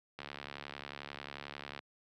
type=click train; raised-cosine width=0.3 ms; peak=-26 dBFS; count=115; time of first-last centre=0.19-1.791 s; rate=71.2 Hz; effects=high-pass 100 Hz 12 dB/octave